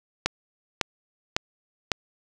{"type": "click train", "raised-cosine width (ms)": 0.2, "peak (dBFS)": -4, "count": 4, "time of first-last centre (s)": [0.26, 1.917], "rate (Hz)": 1.81, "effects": []}